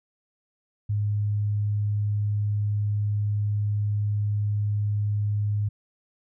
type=tone; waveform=sine; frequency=103.83 Hz; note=G#2; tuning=in tune; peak=-22 dBFS; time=0.89-5.69 s; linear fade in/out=10 ms; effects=none

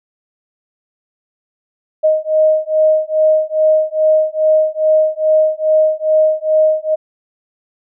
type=beating tone pair; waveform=sine; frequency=622.3 / 624.7 Hz; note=D#5 / D#5; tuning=0 / +7 cents; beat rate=2.4 Hz; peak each=-13 dBFS; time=2.03-6.96 s; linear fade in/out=20 ms; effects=none

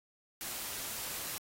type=noise; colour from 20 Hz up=white; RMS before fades=-40 dBFS; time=0.41-1.38 s; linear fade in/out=0 ms; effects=AAC 48 kbps

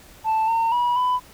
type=tone with pitch steps; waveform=sine; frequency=881 / 911 / 970 / 998 Hz; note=A5 / A#5 / B5 / B5; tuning=+2 / -40 / -31 / +18 cents; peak=-15 dBFS; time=0.24-1.2 s; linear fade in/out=50 ms; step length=240 ms; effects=tanh soft clip ceiling -17 dBFS + pink hiss -48 dBFS RMS until 1.33 s

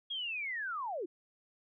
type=linear sweep; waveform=sine; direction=down; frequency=3322 to 309.2 Hz; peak=-35 dBFS; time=0.1-1.06 s; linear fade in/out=10 ms; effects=none

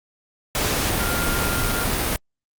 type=tone in noise; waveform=sine; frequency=1400 Hz; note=F6; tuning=4 cents sharp; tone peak=-27 dBFS; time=1-1.84 s; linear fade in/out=0 ms; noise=pink; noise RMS=-22 dBFS; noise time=0.55-2.16 s; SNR=-8 dB; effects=Opus 48 kbps

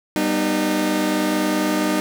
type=chord; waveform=sawtooth; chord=G augmented; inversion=none; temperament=just; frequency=196 / 245 / 306.2 Hz; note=G3 / B3 / D#4; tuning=0 / -14 / -28 cents; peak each=-20 / -22 / -16 dBFS; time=0.16-2 s; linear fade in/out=0 ms; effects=none

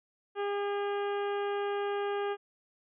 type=harmonic tone; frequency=405.2 Hz; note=G#4; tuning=43 cents flat; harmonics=1 / 2 / 3 / 4 / 5 / 6 / 7 / 8; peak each=-31 / -37 / -41 / -43 / -51 / -51 / -50 / -53 dBFS; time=0.35-2.37 s; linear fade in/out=50 ms; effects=none

